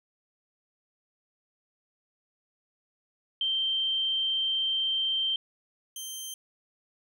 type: tone pair in turn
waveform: sine / 15% pulse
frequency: 3136 / 3136 Hz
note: G7 / G7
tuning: 0 / 0 cents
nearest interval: unison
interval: 0 cents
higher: neither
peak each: -25 / -29 dBFS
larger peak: first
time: 3.41-5.36 / 5.96-6.34 s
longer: first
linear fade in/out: 2 ms
effects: none